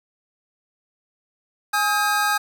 square tone cluster, 832 / 1266 / 1608 Hz, G#5 / D#6 / G6, +3 / +30 / +44 cents, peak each -24 / -24 / -23 dBFS, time 1.73-2.38 s, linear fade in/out 10 ms, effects none

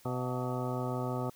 harmonic tone with a mistuned harmonic, 126.2 Hz, B2, 38 cents sharp, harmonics 1 / 2 / 3 / 4 / 5 / 6 / 7 / 9 / 10, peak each -35 / -38 / -40 / -41 / -42 / -43 / -43 / -45 / -45 dBFS, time 0.05-1.3 s, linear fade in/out 5 ms, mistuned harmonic 6, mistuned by -74 cents, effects white hiss -60 dBFS RMS until 1.35 s

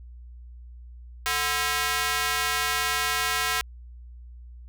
square tone with high-pass filter, 146.83 Hz, D3, in tune, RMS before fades -26 dBFS, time 1.26-3.61 s, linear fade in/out 0 ms, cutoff 1400 Hz, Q 1, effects added 60 Hz sine -41 dBFS peak until 4.68 s

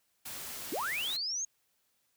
white noise, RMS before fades -42 dBFS, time 0.25-1.17 s, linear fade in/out 10 ms
sine linear sweep, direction up, 231.1 to 6650 Hz, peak -32 dBFS, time 0.72-1.45 s, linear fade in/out 5 ms
effects white hiss -75 dBFS RMS until 2.16 s

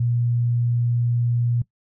sine tone, 119.6 Hz, A#2, 45 cents sharp, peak -18 dBFS, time 0-1.62 s, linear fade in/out 5 ms, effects noise-tail reverb RT60 0.1 s tail -19 dB re dry

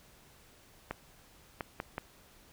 clicks, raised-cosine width 0.5 ms, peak -20 dBFS, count 4, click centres 0.91 / 1.608 / 1.801 / 1.981 s, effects pink hiss -60 dBFS RMS until 2.52 s

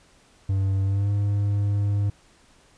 triangle tone with pitch glide, 97 to 101.59 Hz, G2 to G#2, -18 to -38 cents, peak -18 dBFS, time 0.49-2.1 s, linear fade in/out 5 ms, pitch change +80 cents, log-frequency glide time 0.84-1.1 s, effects pink hiss -57 dBFS RMS until 2.77 s + resampled to 22050 Hz

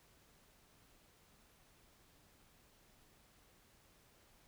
silence, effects pink hiss -68 dBFS RMS until 4.47 s

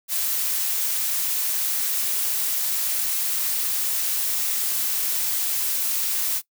blue noise, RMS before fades -24 dBFS, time 0.08-6.42 s, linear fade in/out 50 ms, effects noise-tail reverb RT60 0.1 s tail -20 dB re dry

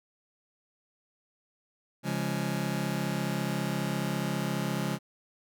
sawtooth chord, Db major, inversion none, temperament just, 138.59 / 173.24 / 207.9 Hz, Db3 / F3 / Ab3, 0 / -14 / +2 cents, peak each -29 dBFS, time 2.03-4.99 s, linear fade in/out 50 ms, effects none

